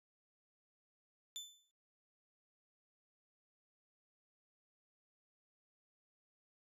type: tone with exponential decay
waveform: 30% pulse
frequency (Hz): 3520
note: A7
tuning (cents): 0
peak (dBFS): -38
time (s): 1.36-1.71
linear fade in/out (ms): 0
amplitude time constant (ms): 74
effects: noise-tail reverb RT60 0.3 s tail -21 dB re dry + resampled to 32000 Hz